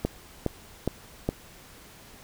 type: click train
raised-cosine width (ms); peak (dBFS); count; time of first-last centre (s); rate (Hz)
2; -11; 4; 0.05-1.29; 2.42
effects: pink hiss -50 dBFS RMS until 2.23 s